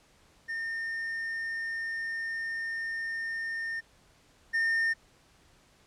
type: tone pair in turn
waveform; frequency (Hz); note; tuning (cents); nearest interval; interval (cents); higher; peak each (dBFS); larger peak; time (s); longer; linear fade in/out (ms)
triangle; 1819 / 1819; A#6 / A#6; -43 / -43; unison; 0; neither; -30 / -23; second; 0.48-3.81 / 4.53-4.94; first; 20
effects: pink hiss -62 dBFS RMS until 5.86 s + low-pass 9000 Hz 12 dB/octave